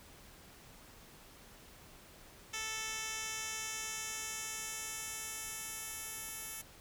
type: tone with band-pass filter sweep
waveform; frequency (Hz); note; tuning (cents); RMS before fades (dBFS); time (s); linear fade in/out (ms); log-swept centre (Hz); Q
10% pulse; 440; A4; 0; -42; 2.53-6.62; 10; 5000 to 12000; 1.1
effects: pink hiss -57 dBFS RMS until 6.8 s

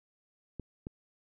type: clicks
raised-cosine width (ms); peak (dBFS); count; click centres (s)
3; -26; 2; 0.597 / 0.869
effects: none

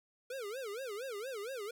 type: tone with vibrato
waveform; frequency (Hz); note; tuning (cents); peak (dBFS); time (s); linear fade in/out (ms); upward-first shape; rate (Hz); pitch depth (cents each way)
square; 466.2; A#4; 0; -40; 0.3-1.71; 5; sine; 4.3; 270
effects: none

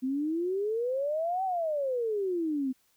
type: exponential two-way sweep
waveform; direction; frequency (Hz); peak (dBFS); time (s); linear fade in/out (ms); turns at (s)
sine; up then down; 253.1 to 776 to 253.1; -27; 0.02-2.73; 20; 1.44
effects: white hiss -69 dBFS RMS until 2.96 s

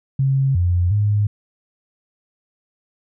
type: tone with pitch steps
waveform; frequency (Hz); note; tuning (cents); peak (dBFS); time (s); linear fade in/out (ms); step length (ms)
sine; 135.3 / 88.5 / 103.8; C#3 / F2 / G#2; -42 / +23 / 0; -14; 0.19-1.27; 5; 360
effects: none

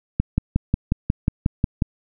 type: click train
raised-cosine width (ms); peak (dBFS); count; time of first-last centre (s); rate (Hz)
5; -5; 10; 0.2-1.822; 5.55
effects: none

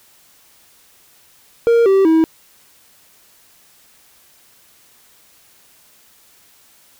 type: tone with pitch steps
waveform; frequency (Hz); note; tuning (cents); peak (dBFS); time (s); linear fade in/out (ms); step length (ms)
triangle; 466.2 / 387.5 / 322.1; A#4 / G4 / E4; 0 / -20 / -40; -7; 1.67-2.24; 0; 190
effects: white hiss -51 dBFS RMS until 6.99 s

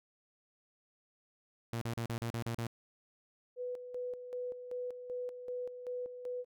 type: tone bursts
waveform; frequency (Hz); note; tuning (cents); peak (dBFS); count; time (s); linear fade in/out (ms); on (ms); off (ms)
sawtooth; 116.3; A#2; -4; -31; 8; 1.73-2.668; 0; 84; 38
type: tone with tremolo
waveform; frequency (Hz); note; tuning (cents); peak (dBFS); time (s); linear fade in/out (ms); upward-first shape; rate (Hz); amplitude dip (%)
sine; 495.6; B4; +6; -36; 3.56-6.45; 50; square; 2.6; 60
effects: none

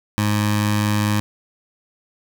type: tone with notch filter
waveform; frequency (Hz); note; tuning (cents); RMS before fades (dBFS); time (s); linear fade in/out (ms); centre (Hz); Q
15% pulse; 104.7; G#2; +15; -19; 0.18-1.2; 0; 410; 1.2
effects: none

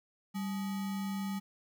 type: tone with sample-and-hold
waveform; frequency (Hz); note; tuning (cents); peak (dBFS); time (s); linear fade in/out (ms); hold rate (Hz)
sine; 196; G3; 0; -33; 0.34-1.4; 20; 1050
effects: none

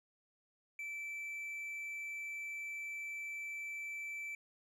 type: tone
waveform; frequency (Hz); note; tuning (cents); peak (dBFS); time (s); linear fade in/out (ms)
triangle; 2324; D7; -19; -39; 0.79-4.35; 2
effects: none

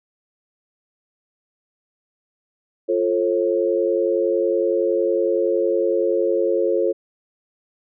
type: chord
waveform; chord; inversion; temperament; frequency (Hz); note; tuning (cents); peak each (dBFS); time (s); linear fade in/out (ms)
sine; F augmented; none; equal with one note detuned; 349.2 / 440 / 540.1; F4 / A4 / C#5; 0 / 0 / -45; -21; 2.88-6.93; 20
effects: none

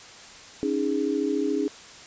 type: chord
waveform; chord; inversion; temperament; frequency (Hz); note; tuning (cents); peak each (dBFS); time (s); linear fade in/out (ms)
sine; C# suspended second; none; equal with one note detuned; 277.2 / 311.1 / 412.9; C#4 / D#4 / G#4; 0 / 0 / -10; -27; 0.63-1.68; 0
effects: white hiss -45 dBFS RMS until 2.06 s + resampled to 16000 Hz

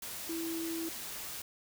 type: tone in noise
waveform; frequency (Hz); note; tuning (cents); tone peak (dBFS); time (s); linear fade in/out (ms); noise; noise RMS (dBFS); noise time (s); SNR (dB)
sine; 329.8; E4; +1; -35; 0.29-0.89; 5; white; -42; 0.02-1.42; +4
effects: none

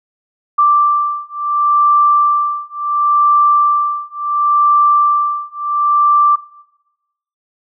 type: beating tone pair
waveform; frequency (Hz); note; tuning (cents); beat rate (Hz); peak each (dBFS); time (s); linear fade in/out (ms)
sine; 1174.7 / 1175.41; D6 / D6; 0 / +1; 0.71; -13; 0.58-6.36; 10
effects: noise-tail reverb RT60 1.0 s tail -20 dB re dry

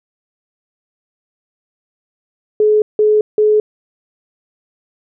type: tone bursts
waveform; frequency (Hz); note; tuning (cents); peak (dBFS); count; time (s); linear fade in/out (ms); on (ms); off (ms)
sine; 425.5; G#4; +42; -8; 3; 2.6-3.6; 2; 220; 170
effects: none

